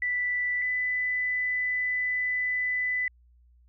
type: tone pair in turn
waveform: sine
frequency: 1975.5 / 1997.3 Hz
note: B6 / B6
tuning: 0 / +19 cents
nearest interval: unison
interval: 19 cents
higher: second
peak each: -25 dBFS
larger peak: neither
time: 0.02-0.62 / 0.62-3.08 s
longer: second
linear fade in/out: 2 ms
effects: added 60 Hz sine -56 dBFS peak until 3.68 s